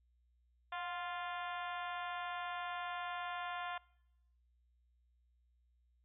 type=harmonic tone with a mistuned harmonic; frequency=349.2 Hz; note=F4; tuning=in tune; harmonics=2 / 3 / 4 / 5 / 6 / 7 / 8 / 9 / 10; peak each=-44 / -44 / -47 / -49 / -54 / -54 / -56 / -57 / -56 dBFS; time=0.72-3.78 s; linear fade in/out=5 ms; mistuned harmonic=2; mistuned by=+36 cents; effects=noise-tail reverb RT60 0.9 s tail -25 dB re dry + added 60 Hz sine -70 dBFS peak until 6.04 s